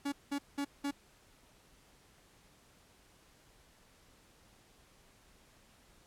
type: tone bursts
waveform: 45% pulse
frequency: 282.8 Hz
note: C#4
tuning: 35 cents sharp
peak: -33 dBFS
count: 4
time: 0.05-0.912 s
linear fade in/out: 10 ms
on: 73 ms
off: 190 ms
effects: pink hiss -64 dBFS RMS until 6.06 s + low-pass 12000 Hz 12 dB/octave